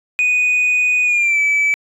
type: tone with pitch glide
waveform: sine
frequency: 2482 to 2302 Hz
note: D#7 to D7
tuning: -5 to -35 cents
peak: -10 dBFS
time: 0.19-1.74 s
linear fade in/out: 0 ms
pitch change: -130 cents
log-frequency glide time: 1.04-1.4 s
effects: tanh soft clip ceiling -11 dBFS